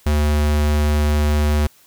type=tone; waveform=square; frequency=74.6 Hz; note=D2; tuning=28 cents sharp; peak=-15 dBFS; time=0.06-1.67 s; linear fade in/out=5 ms; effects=white hiss -52 dBFS RMS until 1.86 s